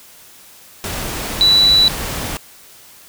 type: tone in noise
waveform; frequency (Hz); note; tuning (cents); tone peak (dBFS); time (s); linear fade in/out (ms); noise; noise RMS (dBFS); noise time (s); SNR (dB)
sine; 3951; B7; 0; -8; 1.41-1.88; 0; pink; -24; 0.84-2.37; +13
effects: white hiss -43 dBFS RMS until 3.08 s